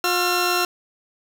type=tone pair together; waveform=15% pulse; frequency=356.6 / 1358.8 Hz; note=F4 / F6; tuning=+36 / -48 cents; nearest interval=octave + major seventh; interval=2316 cents; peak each=-15 dBFS; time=0.04-0.65 s; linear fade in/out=2 ms; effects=none